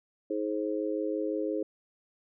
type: harmonic tone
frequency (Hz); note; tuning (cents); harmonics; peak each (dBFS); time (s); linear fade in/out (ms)
105.8; G#2; +33; 3 / 4 / 5; -32 / -33 / -34; 0.3-1.63; 5
effects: none